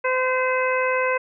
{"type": "harmonic tone", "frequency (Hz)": 513, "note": "C5", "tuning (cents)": -34, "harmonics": [1, 2, 3, 4, 5], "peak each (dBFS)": [-22, -25, -27, -28, -29], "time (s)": [0.04, 1.18], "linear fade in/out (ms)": 10, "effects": []}